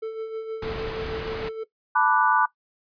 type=tone with tremolo; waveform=triangle; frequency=443.3 Hz; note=A4; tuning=13 cents sharp; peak=-24 dBFS; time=0.02-1.64 s; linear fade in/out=10 ms; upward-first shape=sine; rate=6.4 Hz; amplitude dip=50%
type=low-pass noise; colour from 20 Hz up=pink; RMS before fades=-34 dBFS; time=0.62-1.49 s; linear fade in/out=5 ms; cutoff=3700 Hz; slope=12 dB/octave
type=chord; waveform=sine; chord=B minor seventh; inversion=third; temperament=equal; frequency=880 / 987.8 / 1174.7 / 1480 Hz; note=A5 / B5 / D6 / F#6; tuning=0 / 0 / 0 / 0 cents; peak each=-23 dBFS; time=1.95-2.46 s; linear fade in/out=10 ms
effects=noise-tail reverb RT60 0.1 s tail -17 dB re dry + resampled to 11025 Hz